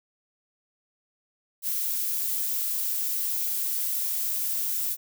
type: noise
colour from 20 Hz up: violet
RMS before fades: -28 dBFS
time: 1.62-4.97 s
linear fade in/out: 50 ms
effects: none